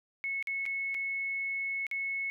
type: tone with dropouts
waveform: sine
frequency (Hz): 2195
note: C#7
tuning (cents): -18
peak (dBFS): -31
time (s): 0.24-2.3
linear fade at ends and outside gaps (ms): 0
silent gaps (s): 0.426-0.472 / 0.655-0.662 / 0.944-0.948 / 1.867-1.913
effects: none